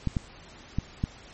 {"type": "clicks", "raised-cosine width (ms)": 5, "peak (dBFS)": -13, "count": 4, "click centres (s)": [0.073, 0.168, 0.786, 1.039], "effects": ["pink hiss -49 dBFS RMS until 1.33 s", "MP3 32 kbps"]}